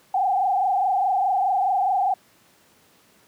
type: tone with frequency modulation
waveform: sine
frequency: 770 Hz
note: G5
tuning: 31 cents flat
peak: -18 dBFS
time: 0.14-2.14 s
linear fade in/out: 5 ms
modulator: 24.8 Hz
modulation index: 1.8
effects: pink hiss -57 dBFS RMS until 3.27 s + high-pass 150 Hz 12 dB/octave